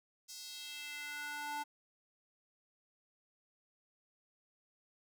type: tone with high-pass filter sweep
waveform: square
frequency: 293.7 Hz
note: D4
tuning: in tune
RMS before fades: -44 dBFS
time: 0.28-1.64 s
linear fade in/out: 20 ms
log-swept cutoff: 5700 to 810 Hz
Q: 2.2
effects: none